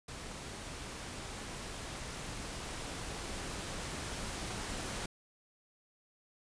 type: noise with level ramp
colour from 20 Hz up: pink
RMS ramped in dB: -45 to -39 dBFS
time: 0.08-5.06 s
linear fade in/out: 5 ms
effects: resampled to 22050 Hz